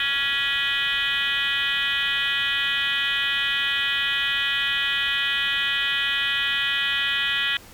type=tone with frequency modulation; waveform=sine; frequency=2489 Hz; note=D#7; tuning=in tune; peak=-20 dBFS; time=0-7.57 s; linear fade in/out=2 ms; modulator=273 Hz; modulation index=3.7; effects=pink hiss -46 dBFS RMS until 7.73 s + MP3 96 kbps